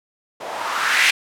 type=noise with low-pass filter sweep; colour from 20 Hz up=violet; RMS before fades=-20 dBFS; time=0.4-1.11 s; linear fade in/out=10 ms; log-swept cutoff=580 to 2400 Hz; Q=2.4; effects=none